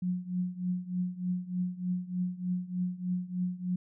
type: tone with tremolo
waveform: sine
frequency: 180.6 Hz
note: F#3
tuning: 42 cents flat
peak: -26 dBFS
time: 0.02-3.76 s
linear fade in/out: 5 ms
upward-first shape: triangle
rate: 3.3 Hz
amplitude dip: 90%
effects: none